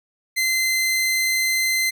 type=tone; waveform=sawtooth; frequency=2067 Hz; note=C7; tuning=22 cents flat; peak=-15 dBFS; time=0.36-1.91 s; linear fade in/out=20 ms; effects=none